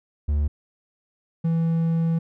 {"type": "tone pair in turn", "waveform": "triangle", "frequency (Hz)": [73.42, 164.82], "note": ["D2", "E3"], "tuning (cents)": [0, 0], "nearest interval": "octave + major second", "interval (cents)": 1400, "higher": "second", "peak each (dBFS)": -17, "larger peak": "neither", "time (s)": [[0.28, 0.48], [1.44, 2.19]], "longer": "second", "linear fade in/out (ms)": 10, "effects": []}